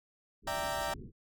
pink low-pass noise, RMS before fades -47 dBFS, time 0.42-1.12 s, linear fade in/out 50 ms, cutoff 430 Hz, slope 96 dB/octave
30% pulse chord, E half-diminished seventh, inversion third, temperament equal with one note detuned, 587.3 / 659.3 / 784 / 926.4 Hz, D5 / E5 / G5 / Bb5, 0 / 0 / 0 / -11 cents, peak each -36 dBFS, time 0.47-0.94 s, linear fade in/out 5 ms
effects none

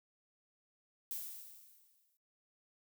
violet noise with exponential decay, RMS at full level -40 dBFS, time 1.11-2.17 s, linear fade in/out 0 ms, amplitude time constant 230 ms, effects noise-tail reverb RT60 0.3 s tail -24 dB re dry

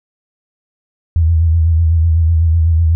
sine tone with vibrato, 81.9 Hz, E2, 11 cents flat, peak -8 dBFS, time 1.16-2.95 s, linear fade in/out 0 ms, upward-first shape sine, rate 8 Hz, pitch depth 59 cents each way, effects none

